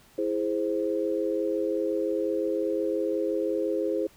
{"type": "chord", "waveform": "sine", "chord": "E augmented", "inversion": "none", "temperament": "equal", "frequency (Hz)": [329.6, 415.3, 523.3], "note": ["E4", "G#4", "B#4"], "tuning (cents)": [0, 0, 0], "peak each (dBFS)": -29, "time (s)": [0.18, 4.07], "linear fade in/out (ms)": 5, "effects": ["pink hiss -57 dBFS RMS until 4.16 s"]}